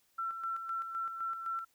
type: tone with tremolo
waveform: sine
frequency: 1346 Hz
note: E6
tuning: 36 cents sharp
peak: -33 dBFS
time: 0.18-1.65 s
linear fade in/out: 10 ms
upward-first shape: square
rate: 3.9 Hz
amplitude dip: 50%
effects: white hiss -72 dBFS RMS until 1.74 s